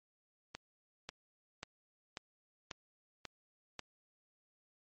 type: click train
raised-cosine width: 0.2 ms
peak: -24 dBFS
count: 7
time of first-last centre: 0.55-3.793 s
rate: 1.85 Hz
effects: MP3 32 kbps